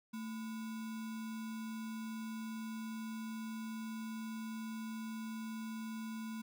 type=tone with sample-and-hold; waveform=sine; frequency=222.2 Hz; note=A3; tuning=17 cents sharp; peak=-40 dBFS; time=0.13-6.42 s; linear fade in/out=10 ms; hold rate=1225 Hz; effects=none